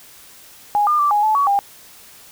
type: tone with pitch steps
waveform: sine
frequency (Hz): 827 / 1206 / 1169 / 830 / 865 / 1127 / 802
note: G#5 / D6 / D6 / G#5 / A5 / C#6 / G5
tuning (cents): -8 / +46 / -8 / -1 / -30 / +28 / +39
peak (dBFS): -13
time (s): 0.75-1.59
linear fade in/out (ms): 0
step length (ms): 120
effects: white hiss -44 dBFS RMS until 2.31 s